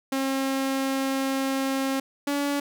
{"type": "tone pair in turn", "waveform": "sawtooth", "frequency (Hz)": [268.9, 284.9], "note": ["C4", "C#4"], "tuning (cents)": [47, 48], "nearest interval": "minor second", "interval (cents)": 101, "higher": "second", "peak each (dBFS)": -20, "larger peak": "neither", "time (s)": [[0.12, 2], [2.27, 2.6]], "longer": "first", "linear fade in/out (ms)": 5, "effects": []}